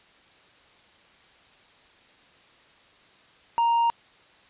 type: tone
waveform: triangle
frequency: 932.3 Hz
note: A#5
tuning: in tune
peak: -17 dBFS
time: 3.58-3.9 s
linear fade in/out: 0 ms
effects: white hiss -56 dBFS RMS until 4.49 s + resampled to 8000 Hz